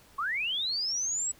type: linear sweep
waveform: sine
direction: up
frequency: 1056 to 7902 Hz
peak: -28 dBFS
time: 0.18-1.32 s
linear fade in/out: 10 ms
effects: pink hiss -58 dBFS RMS until 1.39 s